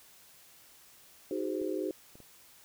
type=chord; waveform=sine; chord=Ab dominant seventh; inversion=second; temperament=just; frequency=311.5 / 373.8 / 415.3 / 519.1 Hz; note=Eb4 / Gb4 / Ab4 / C5; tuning=+2 / +18 / 0 / -14 cents; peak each=-36 / -35 / -38 / -39 dBFS; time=1.31-1.91 s; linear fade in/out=2 ms
type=clicks; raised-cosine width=2 ms; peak=-39 dBFS; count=3; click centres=1.616 / 2.155 / 2.203 s
effects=white hiss -58 dBFS RMS until 2.64 s